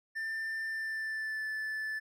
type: tone with pitch glide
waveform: triangle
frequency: 1787 to 1748.2 Hz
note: A6 to A6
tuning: +26 to -12 cents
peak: -32 dBFS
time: 0.15-2 s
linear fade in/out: 20 ms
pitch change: -38 cents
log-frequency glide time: 0.67-1.46 s
effects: none